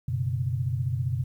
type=chord; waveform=sine; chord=F# suspended fourth; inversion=none; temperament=equal with one note detuned; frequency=93.25 / 123.47 / 138.59 Hz; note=F#2 / B2 / C#3; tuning=+14 / 0 / 0 cents; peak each=-31 / -27 / -31 dBFS; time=0.08-1.24 s; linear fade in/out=5 ms; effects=10-bit